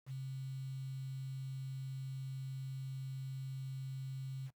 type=tone with quantisation; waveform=sine; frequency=133.1 Hz; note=C3; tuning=30 cents sharp; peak=-40 dBFS; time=0.06-4.51 s; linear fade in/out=50 ms; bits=10; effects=noise-tail reverb RT60 0.1 s tail -20 dB re dry